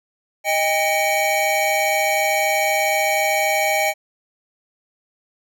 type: tone cluster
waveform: square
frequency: 624 / 800 / 2267 Hz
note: D#5 / G5 / C#7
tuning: +5 / +35 / +38 cents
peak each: -22 dBFS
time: 0.44-3.94 s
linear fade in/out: 50 ms
effects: none